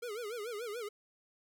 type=tone with vibrato; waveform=square; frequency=447 Hz; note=A4; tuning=27 cents sharp; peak=-39 dBFS; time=0.02-0.89 s; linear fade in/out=10 ms; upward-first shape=sine; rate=6.9 Hz; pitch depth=170 cents each way; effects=none